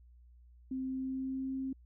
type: tone with pitch glide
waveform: sine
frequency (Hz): 261.6 to 265.4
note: C4 to C4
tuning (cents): 0 to +25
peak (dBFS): -34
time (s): 0.71-1.73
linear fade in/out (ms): 5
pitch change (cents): +25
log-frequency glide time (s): 0.86-1.53
effects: added 60 Hz sine -56 dBFS peak until 1.85 s